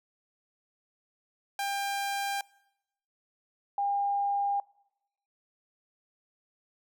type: tone pair in turn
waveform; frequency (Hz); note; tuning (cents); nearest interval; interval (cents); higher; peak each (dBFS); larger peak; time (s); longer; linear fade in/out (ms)
sawtooth / sine; 797 / 804.4; G5 / G5; +28 / +44; unison; 16; second; -26; neither; 1.59-2.41 / 3.78-4.6; neither; 2
effects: noise-tail reverb RT60 0.9 s tail -24 dB re dry